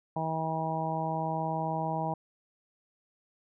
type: harmonic tone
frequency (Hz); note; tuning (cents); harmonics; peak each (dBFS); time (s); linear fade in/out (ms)
160.4; E3; -47; 1 / 2 / 3 / 4 / 5 / 6; -34 / -40 / -42 / -36 / -34 / -36; 0.16-2.14; 5
effects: none